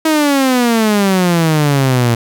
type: exponential sweep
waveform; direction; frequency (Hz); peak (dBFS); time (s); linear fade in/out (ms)
sawtooth; down; 320.9 to 115.3; -6; 0.05-2.15; 5
effects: none